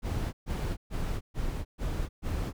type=noise bursts; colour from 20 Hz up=brown; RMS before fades=-31 dBFS; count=6; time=0.02-2.53 s; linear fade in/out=50 ms; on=310 ms; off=130 ms; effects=none